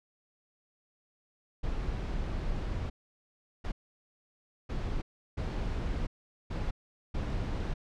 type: noise bursts at uneven times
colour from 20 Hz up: brown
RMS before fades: -33 dBFS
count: 6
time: 1.63-2.9 / 3.64-3.72 / 4.69-5.02 / 5.37-6.07 / 6.5-6.71 / 7.14-7.74 s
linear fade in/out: 10 ms
effects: low-pass 5000 Hz 12 dB/octave